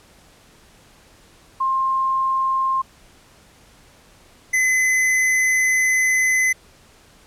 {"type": "tone pair in turn", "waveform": ["sine", "square"], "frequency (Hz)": [1060, 2031], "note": ["C6", "B6"], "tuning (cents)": [22, 48], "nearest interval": "major seventh", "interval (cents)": 1126, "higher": "second", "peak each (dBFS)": [-17, -16], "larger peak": "second", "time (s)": [[1.6, 2.82], [4.53, 6.53]], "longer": "second", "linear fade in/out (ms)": 10, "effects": ["pink hiss -51 dBFS RMS until 7.26 s", "low-pass 11000 Hz 12 dB/octave"]}